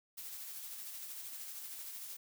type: noise with tremolo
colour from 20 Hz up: blue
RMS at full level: -45 dBFS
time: 0.17-2.17 s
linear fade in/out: 10 ms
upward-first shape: sine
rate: 13 Hz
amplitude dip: 30%
effects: none